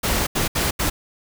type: noise bursts at uneven times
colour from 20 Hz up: pink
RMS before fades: -21 dBFS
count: 4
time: 0.03-0.27 / 0.35-0.48 / 0.55-0.71 / 0.79-0.9 s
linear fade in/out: 10 ms
effects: none